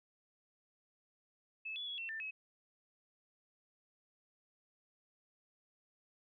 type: tone with pitch steps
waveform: sine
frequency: 2607 / 3425 / 3356 / 2701 / 1784 / 2566 Hz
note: E7 / A7 / G#7 / E7 / A6 / E7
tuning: -20 / -47 / +17 / +42 / +23 / -47 cents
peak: -40 dBFS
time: 1.65-2.31 s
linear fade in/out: 10 ms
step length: 110 ms
effects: none